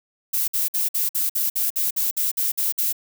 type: noise bursts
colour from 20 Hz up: violet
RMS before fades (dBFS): -22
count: 13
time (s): 0.33-2.928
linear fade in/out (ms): 10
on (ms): 150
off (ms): 54
effects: none